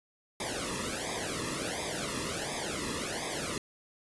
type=noise with flanger; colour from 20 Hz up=pink; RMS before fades=-35 dBFS; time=0.4-3.58 s; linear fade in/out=2 ms; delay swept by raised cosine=0.69 to 1.35 ms; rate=1.4 Hz; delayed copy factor=-1; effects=resampled to 24000 Hz